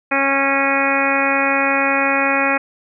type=harmonic tone; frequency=274.7 Hz; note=C#4; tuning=16 cents flat; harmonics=1 / 2 / 3 / 4 / 5 / 6 / 7 / 8 / 9; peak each=-23 / -22 / -23 / -25 / -23 / -24 / -23 / -24 / -21 dBFS; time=0.11-2.58 s; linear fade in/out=10 ms; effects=none